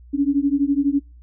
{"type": "beating tone pair", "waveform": "sine", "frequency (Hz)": [276.2, 288.2], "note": ["C#4", "D4"], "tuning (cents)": [-6, -33], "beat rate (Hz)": 12, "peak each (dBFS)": -19, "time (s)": [0.13, 1], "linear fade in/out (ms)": 20, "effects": ["noise-tail reverb RT60 0.3 s tail -26 dB re dry", "added 60 Hz sine -42 dBFS peak until 1.22 s"]}